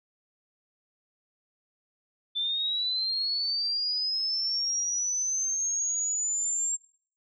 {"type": "linear sweep", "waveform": "sine", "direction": "up", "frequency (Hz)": [3520, 7459], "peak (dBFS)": -26, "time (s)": [2.35, 6.77], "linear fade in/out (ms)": 20, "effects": ["noise-tail reverb RT60 0.5 s tail -22 dB re dry"]}